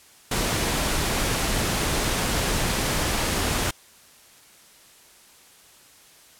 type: noise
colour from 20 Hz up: pink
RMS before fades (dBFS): -24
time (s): 0.31-3.71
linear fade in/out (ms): 5
effects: white hiss -52 dBFS RMS until 6.39 s + low-pass 12000 Hz 12 dB/octave